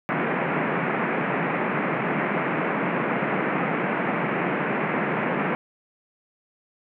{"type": "band-pass noise", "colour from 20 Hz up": "pink", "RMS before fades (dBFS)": -25, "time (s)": [0.09, 5.55], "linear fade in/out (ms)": 0, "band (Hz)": [150, 2400], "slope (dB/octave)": 48, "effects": []}